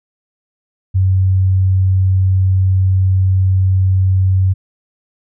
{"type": "tone", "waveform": "sine", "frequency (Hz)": 94.3, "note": "F#2", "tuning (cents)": 33, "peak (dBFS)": -9, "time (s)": [0.94, 4.54], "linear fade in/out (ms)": 20, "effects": []}